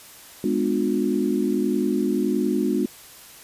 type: chord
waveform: sine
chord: G# diminished seventh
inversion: none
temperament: just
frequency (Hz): 207.7 / 249.2 / 299 / 358.8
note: G#3 / B3 / D4 / F4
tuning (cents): 0 / +16 / +31 / +47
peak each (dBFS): -25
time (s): 0.44-2.86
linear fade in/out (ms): 2
effects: white hiss -45 dBFS RMS until 3.43 s + resampled to 32000 Hz